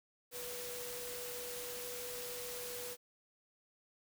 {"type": "tone in noise", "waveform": "sine", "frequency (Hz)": 490.2, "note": "B4", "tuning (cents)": -13, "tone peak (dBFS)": -46, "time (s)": [0.31, 2.97], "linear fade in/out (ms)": 50, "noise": "white", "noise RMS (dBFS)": -45, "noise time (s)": [0.31, 2.97], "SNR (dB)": -4, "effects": []}